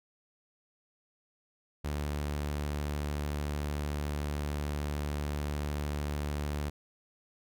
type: tone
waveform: sawtooth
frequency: 73.42 Hz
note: D2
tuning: in tune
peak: -28 dBFS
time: 1.84-6.7 s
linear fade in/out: 10 ms
effects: none